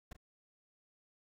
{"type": "noise with echo", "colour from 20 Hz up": "brown", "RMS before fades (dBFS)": -45, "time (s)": [0.11, 0.13], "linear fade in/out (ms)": 5, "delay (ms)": 36, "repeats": 1, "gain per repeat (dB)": -11, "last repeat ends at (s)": 0.166, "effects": []}